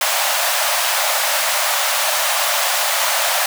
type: high-pass noise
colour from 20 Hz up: pink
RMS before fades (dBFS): -18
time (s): 0.01-3.46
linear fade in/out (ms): 2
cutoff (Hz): 560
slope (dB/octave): 96
effects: none